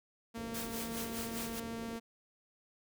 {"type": "tone", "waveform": "sawtooth", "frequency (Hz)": 229.2, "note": "A#3", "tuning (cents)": -29, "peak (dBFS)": -36, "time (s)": [0.34, 2], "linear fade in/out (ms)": 20}
{"type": "low-pass noise", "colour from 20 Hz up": "white", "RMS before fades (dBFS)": -48, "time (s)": [0.37, 1.97], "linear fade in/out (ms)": 5, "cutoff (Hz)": 520, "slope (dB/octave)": 48}
{"type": "noise with tremolo", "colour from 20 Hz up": "white", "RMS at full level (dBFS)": -41, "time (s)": [0.54, 1.6], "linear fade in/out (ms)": 5, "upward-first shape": "sine", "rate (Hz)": 4.9, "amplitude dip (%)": 70}
{"effects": []}